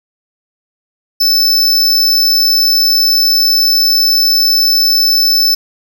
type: tone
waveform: square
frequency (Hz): 5274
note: E8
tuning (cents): 0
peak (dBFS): -8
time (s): 1.2-5.55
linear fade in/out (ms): 10
effects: none